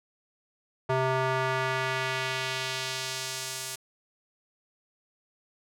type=tone with band-pass filter sweep; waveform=square; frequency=130.81 Hz; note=C3; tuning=in tune; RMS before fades=-30 dBFS; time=0.89-3.76 s; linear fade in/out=10 ms; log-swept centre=800 to 8800 Hz; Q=0.9; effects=none